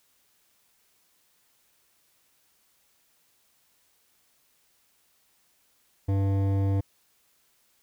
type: tone with hard clipping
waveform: sine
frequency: 98 Hz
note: G2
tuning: in tune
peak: -24 dBFS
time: 6.08-6.81 s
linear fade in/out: 10 ms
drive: 13 dB
effects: white hiss -67 dBFS RMS until 7.82 s